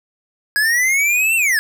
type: linear two-way sweep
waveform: square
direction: up then down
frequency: 1652 to 2732 to 1652 Hz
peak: -14 dBFS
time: 0.56-1.59 s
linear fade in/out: 0 ms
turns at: 1.36 s
effects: none